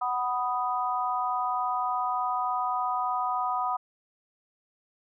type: chord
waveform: sine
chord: B major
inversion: second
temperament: equal with one note detuned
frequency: 744.3 / 987.8 / 1244.5 Hz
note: F#5 / B5 / D#6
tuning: +10 / 0 / 0 cents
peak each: -30 dBFS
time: 0.01-3.77 s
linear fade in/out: 10 ms
effects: none